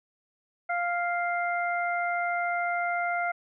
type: harmonic tone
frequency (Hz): 698.5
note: F5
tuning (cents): 0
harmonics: 1 / 2 / 3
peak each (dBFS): -28 / -31 / -33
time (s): 0.69-3.32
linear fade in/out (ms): 10
effects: none